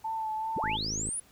sine tone with vibrato, 880 Hz, A5, in tune, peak -30 dBFS, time 0.04-0.77 s, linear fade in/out 10 ms, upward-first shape sine, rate 2.6 Hz, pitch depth 25 cents each way
sine linear sweep, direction up, 52 to 10150 Hz, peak -31 dBFS, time 0.56-1.2 s, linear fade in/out 5 ms
click train, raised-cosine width 3 ms, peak -26 dBFS, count 25, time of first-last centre 0.64-1.089 s, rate 53.4 Hz
effects pink hiss -60 dBFS RMS until 1.31 s

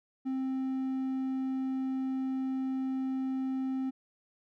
triangle tone, 263.3 Hz, C4, 11 cents sharp, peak -28 dBFS, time 0.25-3.91 s, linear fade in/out 20 ms, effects none

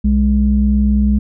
sine tone pair together, 63.27 / 207.7 Hz, B1 / G#3, +43 / 0 cents, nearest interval octave + major sixth, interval 2057 cents, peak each -12 dBFS, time 0.04-1.19 s, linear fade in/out 10 ms, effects tanh soft clip ceiling -2 dBFS

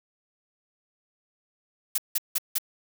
blue noise bursts, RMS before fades -25 dBFS, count 4, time 1.95-2.584 s, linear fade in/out 5 ms, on 31 ms, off 170 ms, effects none

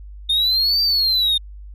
sine exponential two-way sweep, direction up then down, 3645 to 4699 to 3645 Hz, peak -12 dBFS, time 0.29-1.38 s, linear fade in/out 10 ms, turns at 0.82 s, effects tanh soft clip ceiling -14 dBFS + added 50 Hz sine -34 dBFS peak until 1.74 s

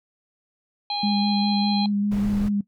harmonic tone, 819 Hz, G#5, 24 cents flat, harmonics 1 / 3 / 4 / 5, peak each -27 / -37 / -36 / -27 dBFS, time 0.9-1.86 s, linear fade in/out 2 ms
sine tone with vibrato, 204.2 Hz, G#3, 29 cents flat, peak -20 dBFS, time 1.03-2.61 s, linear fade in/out 5 ms, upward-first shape square, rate 5 Hz, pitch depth 14 cents each way
brown noise, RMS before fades -31 dBFS, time 2.11-2.49 s, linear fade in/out 10 ms
effects noise-tail reverb RT60 0.1 s tail -18 dB re dry

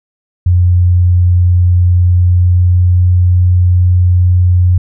sine tone with pitch glide, 89 to 89.77 Hz, F2 to F2, +33 to +48 cents, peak -5 dBFS, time 0.46-4.78 s, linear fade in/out 5 ms, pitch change +15 cents, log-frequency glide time 2.01-3.16 s, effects none

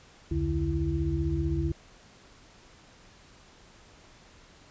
sine tone cluster, 67 / 82.6 / 147.5 / 332.3 Hz, C2 / E2 / D3 / E4, +42 / +4 / +8 / +14 cents, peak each -31 dBFS, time 0.31-1.72 s, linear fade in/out 5 ms, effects pink hiss -55 dBFS RMS until 4.7 s + resampled to 16000 Hz

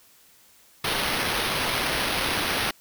white noise with sample-and-hold, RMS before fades -26 dBFS, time 0.84-2.71 s, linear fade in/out 5 ms, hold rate 7350 Hz, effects white hiss -56 dBFS RMS until 2.8 s

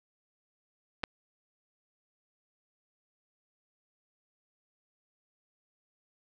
clicks, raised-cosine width 0.3 ms, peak -28 / -14 dBFS, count 2, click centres 1.034 / 1.038 s, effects none

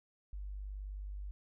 sine tone, 49.48 Hz, G1, 17 cents sharp, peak -40 dBFS, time 0.33-1.31 s, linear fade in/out 0 ms, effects none

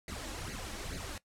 pink noise with flanger, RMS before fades -41 dBFS, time 0.08-1.18 s, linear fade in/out 2 ms, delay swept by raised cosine 0.44 to 3.64 ms, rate 2.3 Hz, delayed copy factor +0.75, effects noise-tail reverb RT60 0.1 s tail -19 dB re dry + low-pass 10000 Hz 12 dB/octave

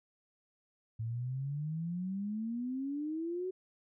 sine exponential sweep, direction up, 110 to 377.6 Hz, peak -34 dBFS, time 0.99-3.51 s, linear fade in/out 10 ms, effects none

